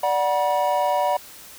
triangle chord, B minor, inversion first, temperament equal with one note detuned, 587.3 / 740 / 963 Hz, D5 / F#5 / B5, 0 / 0 / -44 cents, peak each -21 dBFS, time 0.03-1.17 s, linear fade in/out 5 ms, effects white hiss -43 dBFS RMS until 1.58 s

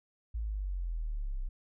sine exponential sweep, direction down, 56.7 to 30.87 Hz, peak -32 dBFS, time 0.34-1.49 s, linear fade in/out 10 ms, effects none

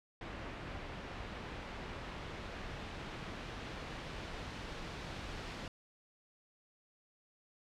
pink noise with low-pass filter sweep, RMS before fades -45 dBFS, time 0.21-5.68 s, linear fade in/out 2 ms, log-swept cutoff 2500 to 4200 Hz, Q 0.81, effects none

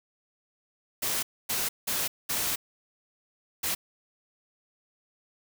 white noise bursts at uneven times, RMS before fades -29 dBFS, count 5, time 1.02-1.23 / 1.49-1.69 / 1.87-2.08 / 2.29-2.56 / 3.63-3.75 s, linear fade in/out 10 ms, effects none

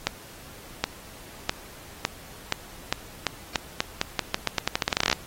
accelerating click train, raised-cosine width 0.2 ms, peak -4 dBFS, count 27, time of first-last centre 0.07-5.128 s, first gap 770 ms, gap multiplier 0.85, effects pink hiss -46 dBFS RMS until 5.26 s + AAC 48 kbps

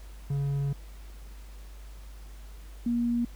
triangle / sine tone pair in turn, 140.3 / 237.5 Hz, C#3 / A#3, +21 / +33 cents, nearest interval major sixth, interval 912 cents, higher second, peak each -24 dBFS, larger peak neither, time 0.3-0.73 / 2.86-3.25 s, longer first, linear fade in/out 5 ms, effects added 50 Hz sine -42 dBFS peak until 3.35 s + pink hiss -56 dBFS RMS until 3.35 s

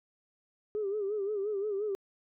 sine tone with vibrato, 408.9 Hz, G#4, 27 cents flat, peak -29 dBFS, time 0.75-1.95 s, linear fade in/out 0 ms, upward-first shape sine, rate 5.7 Hz, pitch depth 92 cents each way, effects tanh soft clip ceiling -25 dBFS

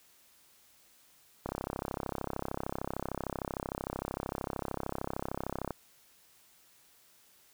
click train, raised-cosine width 1 ms, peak -20 dBFS, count 142, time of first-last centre 1.46-5.707 s, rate 33.2 Hz, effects white hiss -63 dBFS RMS until 7.53 s

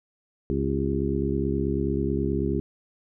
harmonic tone with a mistuned harmonic, 69.3 Hz, C#2, in tune, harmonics 1 / 2 / 3 / 4 / 5 / 6, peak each -30 / -30 / -30 / -30 / -30 / -30 dBFS, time 0.5-2.6 s, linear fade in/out 0 ms, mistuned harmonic 6, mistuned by -58 cents, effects none

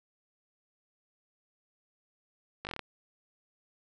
slowing click train, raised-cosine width 0.3 ms, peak -21 dBFS, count 7, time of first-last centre 2.65-2.793 s, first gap 19 ms, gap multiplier 1.09, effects none

